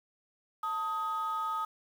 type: tone pair together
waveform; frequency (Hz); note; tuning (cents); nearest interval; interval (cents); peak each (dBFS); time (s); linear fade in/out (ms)
sine; 890 / 1258.1; A5 / D#6; +20 / +19; tritone; 599; -35 / -30; 0.63-1.65; 5
effects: tanh soft clip ceiling -27 dBFS + 9-bit